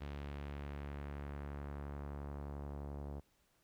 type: tone with low-pass filter sweep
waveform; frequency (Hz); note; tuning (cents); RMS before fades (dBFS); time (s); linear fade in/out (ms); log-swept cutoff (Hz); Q
sawtooth; 71.5; D2; -46; -45; 0-3.21; 20; 3400 to 740; 1.1
effects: pink hiss -75 dBFS RMS until 3.63 s